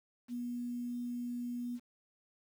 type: tone with quantisation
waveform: sine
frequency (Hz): 242.3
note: B3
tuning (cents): -33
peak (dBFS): -36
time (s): 0.28-1.8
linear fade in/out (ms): 50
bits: 10
effects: none